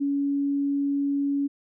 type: tone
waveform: sine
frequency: 281.5 Hz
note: C#4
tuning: 27 cents sharp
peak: -22 dBFS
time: 0-1.48 s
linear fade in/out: 20 ms
effects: none